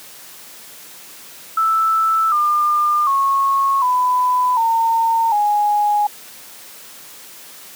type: tone with pitch steps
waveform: sine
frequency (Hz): 1318.5 / 1202.1 / 1096 / 999.2 / 911 / 830.6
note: E6 / D6 / C#6 / B5 / A#5 / G#5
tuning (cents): 0 / +40 / -20 / +20 / -40 / 0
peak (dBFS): -13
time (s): 1.57-6.07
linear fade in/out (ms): 5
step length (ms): 750
effects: white hiss -39 dBFS RMS until 7.75 s + high-pass 150 Hz 12 dB/octave